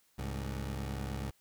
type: tone pair together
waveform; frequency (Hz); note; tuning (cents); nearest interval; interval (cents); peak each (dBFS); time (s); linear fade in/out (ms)
20% pulse; 67.36 / 105.7; C#2 / G#2; -49 / +31; minor sixth; 780; -32 / -37; 0.18-1.31; 10
effects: white hiss -70 dBFS RMS until 1.4 s